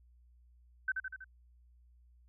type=tone with echo; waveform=sine; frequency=1533 Hz; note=G6; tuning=39 cents flat; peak=-29 dBFS; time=0.88-0.92 s; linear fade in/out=5 ms; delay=81 ms; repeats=4; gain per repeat=-4 dB; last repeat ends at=1.244 s; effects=added 60 Hz sine -60 dBFS peak until 2.28 s